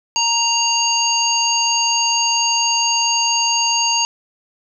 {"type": "harmonic tone", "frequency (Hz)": 932.3, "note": "A#5", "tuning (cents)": 0, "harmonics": [1, 3, 5, 7], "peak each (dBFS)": [-20, -20, -20, -20], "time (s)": [0.16, 4.05], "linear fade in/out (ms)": 0, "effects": []}